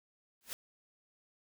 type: noise with exponential growth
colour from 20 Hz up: white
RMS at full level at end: -37 dBFS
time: 0.41-0.53 s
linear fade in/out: 0 ms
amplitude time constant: 24 ms
effects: none